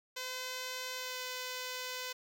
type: tone with pitch glide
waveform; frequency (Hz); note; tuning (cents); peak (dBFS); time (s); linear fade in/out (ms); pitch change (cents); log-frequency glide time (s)
5% pulse; 510 to 505.6; C5 to B4; -44 to +41; -27; 0.16-2.13; 10; -15; 0.96-1.22
effects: none